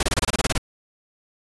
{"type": "noise bursts", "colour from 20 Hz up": "pink", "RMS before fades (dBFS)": -20, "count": 11, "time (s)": [0, 0.58], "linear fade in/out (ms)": 5, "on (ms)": 30, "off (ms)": 25, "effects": ["resampled to 24000 Hz"]}